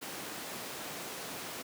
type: high-pass noise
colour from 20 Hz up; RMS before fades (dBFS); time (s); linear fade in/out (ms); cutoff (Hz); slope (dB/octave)
pink; -42; 0.01-1.63; 20; 230; 12
effects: none